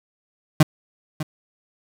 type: tone with echo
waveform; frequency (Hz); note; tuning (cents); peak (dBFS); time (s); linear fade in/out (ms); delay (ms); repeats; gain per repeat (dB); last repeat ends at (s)
35% pulse; 154.2; D#3; -15; -7; 0.6-0.63; 5; 600; 1; -15; 1.23
effects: none